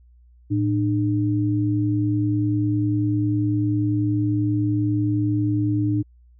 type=tone pair together; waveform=sine; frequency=111.26 / 301.7 Hz; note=A2 / D4; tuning=+20 / +47 cents; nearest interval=octave + perfect fourth; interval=1727 cents; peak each=-21 dBFS; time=0.5-6.03 s; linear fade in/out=20 ms; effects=added 60 Hz sine -49 dBFS peak until 6.39 s